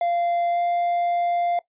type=tone with pitch glide; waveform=triangle; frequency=692 to 696.8 Hz; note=F5 to F5; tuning=-16 to -4 cents; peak=-18 dBFS; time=0.01-1.59 s; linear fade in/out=2 ms; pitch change=+12 cents; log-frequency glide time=0.51-0.59 s; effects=noise-tail reverb RT60 0.1 s tail -18 dB re dry + resampled to 8000 Hz

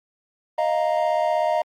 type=chord; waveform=triangle; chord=Eb suspended second; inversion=none; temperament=equal; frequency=622.3 / 698.5 / 932.3 Hz; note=Eb5 / F5 / Bb5; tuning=0 / 0 / 0 cents; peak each=-20 / -21 / -24 dBFS; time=0.58-1.62 s; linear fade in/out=5 ms; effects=Opus 32 kbps

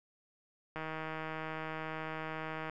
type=click train; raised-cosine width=0.5 ms; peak=-25 dBFS; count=307; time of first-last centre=0.76-2.697 s; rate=158 Hz; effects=none

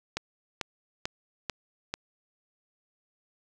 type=click train; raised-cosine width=0.2 ms; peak=-13 dBFS; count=5; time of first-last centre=0.17-1.94 s; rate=2.26 Hz; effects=none

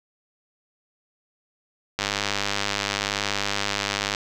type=click train; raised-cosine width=0.2 ms; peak=-6 dBFS; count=219; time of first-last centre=1.99-4.148 s; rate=101 Hz; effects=none

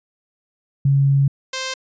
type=tone pair in turn; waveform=sine / 5% pulse; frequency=138.59 / 523.2 Hz; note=C#3 / C5; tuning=0 / 0 cents; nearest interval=octave + major seventh; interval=2300 cents; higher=second; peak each=-12 dBFS; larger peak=neither; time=0.85-1.28 / 1.53-1.74 s; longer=first; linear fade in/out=5 ms; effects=resampled to 16000 Hz

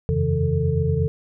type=tone cluster; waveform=sine; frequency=86.1 / 94.7 / 135.5 / 160.3 / 444.1 Hz; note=F2 / F#2 / C#3 / E3 / A4; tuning=-24 / +41 / -39 / -48 / +16 cents; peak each=-24 / -28 / -23 / -24 / -25 dBFS; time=0.09-1.08 s; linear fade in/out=0 ms; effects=none

